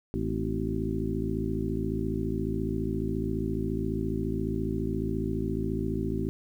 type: harmonic tone with a mistuned harmonic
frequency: 54.5 Hz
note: A1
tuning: 16 cents flat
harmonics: 1 / 2 / 3 / 4 / 5 / 6 / 7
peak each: -35 / -35 / -35 / -35 / -35 / -35 / -35 dBFS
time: 0.14-6.29 s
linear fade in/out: 0 ms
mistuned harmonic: 5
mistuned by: -84 cents
effects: 10-bit